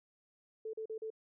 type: tone bursts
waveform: sine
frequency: 440.1 Hz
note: A4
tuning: in tune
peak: -38 dBFS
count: 4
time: 0.65-1.103 s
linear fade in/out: 5 ms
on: 84 ms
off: 39 ms
effects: none